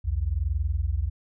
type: tone pair together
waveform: sine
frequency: 61.74 / 82.75 Hz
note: B1 / E2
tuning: 0 / +7 cents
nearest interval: perfect fourth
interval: 507 cents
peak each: -26 dBFS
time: 0.04-1.1 s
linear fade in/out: 20 ms
effects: none